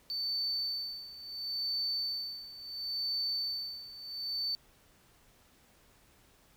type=tone with tremolo; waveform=triangle; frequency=4533 Hz; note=C#8; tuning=38 cents sharp; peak=-28 dBFS; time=0.1-4.55 s; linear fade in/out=0 ms; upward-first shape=sine; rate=0.72 Hz; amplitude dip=85%; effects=tanh soft clip ceiling -27 dBFS + pink hiss -64 dBFS RMS until 6.56 s